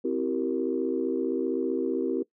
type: chord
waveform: sine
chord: C dominant seventh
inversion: none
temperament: equal with one note detuned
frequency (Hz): 261.6 / 329.6 / 385 / 466.2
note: C4 / E4 / G4 / Bb4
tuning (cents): 0 / 0 / -31 / 0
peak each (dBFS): -30 / -30 / -29 / -31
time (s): 0.04-2.23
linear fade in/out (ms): 10
effects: noise-tail reverb RT60 0.1 s tail -20 dB re dry + tanh soft clip ceiling -14 dBFS